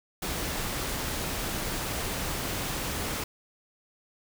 pink noise, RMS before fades -32 dBFS, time 0.22-3.24 s, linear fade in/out 5 ms, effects none

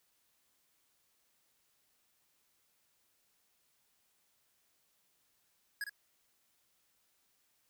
square tone with echo, 1661.2 Hz, G#6, in tune, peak -36 dBFS, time 5.81-5.84 s, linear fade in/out 2 ms, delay 55 ms, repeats 1, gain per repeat -6 dB, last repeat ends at 5.895 s, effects white hiss -75 dBFS RMS until 7.69 s

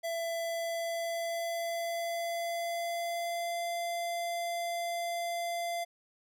square tone with pitch glide, 669 to 687.4 Hz, E5 to F5, +25 to -28 cents, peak -33 dBFS, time 0.03-5.85 s, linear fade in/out 20 ms, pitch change +47 cents, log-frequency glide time 0.41-3.68 s, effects none

